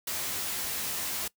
white noise with comb filter, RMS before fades -33 dBFS, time 0.07-1.28 s, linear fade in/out 5 ms, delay 14 ms, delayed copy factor +0.65, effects noise-tail reverb RT60 0.1 s tail -21 dB re dry

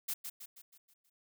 blue noise with echo, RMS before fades -36 dBFS, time 0.08-0.14 s, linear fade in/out 10 ms, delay 160 ms, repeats 6, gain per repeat -6 dB, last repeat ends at 1.1 s, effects none

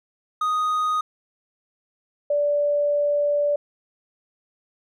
triangle / sine tone pair in turn, 1244.5 / 582.3 Hz, D#6 / D5, 0 / -15 cents, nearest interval octave + minor second, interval 1315 cents, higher first, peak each -18 dBFS, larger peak neither, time 0.41-1.01 / 2.3-3.56 s, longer second, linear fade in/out 5 ms, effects none

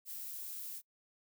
violet noise, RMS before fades -44 dBFS, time 0.05-0.82 s, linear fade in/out 50 ms, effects noise-tail reverb RT60 0.1 s tail -25 dB re dry

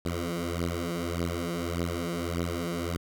10% pulse beating tone pair, 84.9 / 86.6 Hz, F2 / F2, -48 / -14 cents, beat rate 1.7 Hz, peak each -24 / -24 dBFS, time 0.05-2.97 s, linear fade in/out 5 ms, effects none

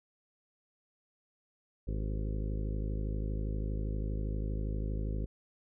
harmonic tone with a mistuned harmonic, 52.5 Hz, G#1, 19 cents sharp, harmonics 1 / 2 / 3 / 4 / 5 / 6 / 7 / 8 / 9 / 10, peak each -33 / -39 / -43 / -45 / -47 / -49 / -50 / -51 / -52 / -53 dBFS, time 1.87-5.26 s, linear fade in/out 10 ms, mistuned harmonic 8, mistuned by -66 cents, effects none

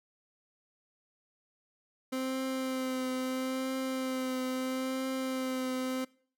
30% pulse tone with vibrato, 260 Hz, C4, 11 cents flat, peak -29 dBFS, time 2.12-6.05 s, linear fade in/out 10 ms, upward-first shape triangle, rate 0.76 Hz, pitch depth 22 cents each way, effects noise-tail reverb RT60 0.5 s tail -23 dB re dry

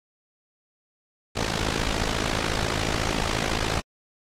pink noise with amplitude modulation, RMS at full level -22 dBFS, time 1.35-3.81 s, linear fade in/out 20 ms, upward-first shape sine, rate 54.1 Hz, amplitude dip 95%, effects low-pass 6000 Hz 12 dB/octave + AAC 48 kbps

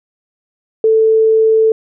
sine tone, 442.1 Hz, A4, 8 cents sharp, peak -7 dBFS, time 0.84-1.72 s, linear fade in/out 2 ms, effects none

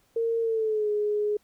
sine tone with pitch glide, 458.6 to 418.1 Hz, A#4 to G#4, -28 to +12 cents, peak -23 dBFS, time 0.16-1.37 s, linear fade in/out 5 ms, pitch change -160 cents, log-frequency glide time 0.41-0.9 s, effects pink hiss -66 dBFS RMS until 1.43 s

